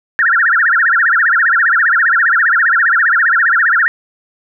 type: tone with vibrato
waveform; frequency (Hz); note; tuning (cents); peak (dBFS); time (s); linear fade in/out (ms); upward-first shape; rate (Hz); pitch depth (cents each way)
sine; 1593; G6; +27; -8; 0.19-3.88; 0; sine; 15; 290
effects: none